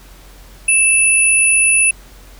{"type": "tone pair together", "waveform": "sine", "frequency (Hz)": [2637, 9948], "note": ["E7", "D#9"], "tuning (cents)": [0, -1], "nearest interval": "octave + major seventh", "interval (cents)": 2299, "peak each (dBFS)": -12, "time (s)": [0.68, 1.91], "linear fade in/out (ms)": 5, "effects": ["added 45 Hz sine -39 dBFS peak until 2.39 s", "pink hiss -44 dBFS RMS until 2.39 s"]}